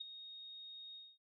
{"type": "tone with ADSR envelope", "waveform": "sine", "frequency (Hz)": 3729, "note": "A#7", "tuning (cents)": 0, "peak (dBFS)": -39, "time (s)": [0, 1.18], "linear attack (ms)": 12, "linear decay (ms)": 10, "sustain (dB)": -10, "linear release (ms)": 230, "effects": []}